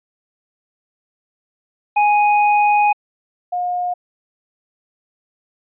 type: tone pair in turn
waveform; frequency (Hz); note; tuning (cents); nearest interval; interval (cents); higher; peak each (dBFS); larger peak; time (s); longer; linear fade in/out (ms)
square / sine; 830.6 / 715.6; G#5 / F5; 0 / +42; minor third; 258; first; -12 / -18; first; 1.96-2.93 / 3.52-3.94; first; 10
effects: resampled to 8000 Hz